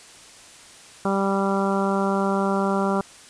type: harmonic tone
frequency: 196 Hz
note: G3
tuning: in tune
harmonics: 1 / 2 / 3 / 4 / 5 / 6 / 7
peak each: -23 / -26 / -28 / -29 / -30 / -31 / -31 dBFS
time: 1.05-3.01 s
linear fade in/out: 2 ms
effects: white hiss -46 dBFS RMS until 3.29 s + resampled to 22050 Hz